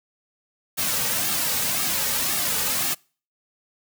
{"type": "noise with flanger", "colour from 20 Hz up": "white", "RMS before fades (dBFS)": -24, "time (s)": [0.77, 2.95], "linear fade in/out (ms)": 20, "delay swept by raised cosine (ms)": [2, 2.98], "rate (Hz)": 1.9, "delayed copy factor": -0.65, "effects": ["noise-tail reverb RT60 0.4 s tail -26 dB re dry"]}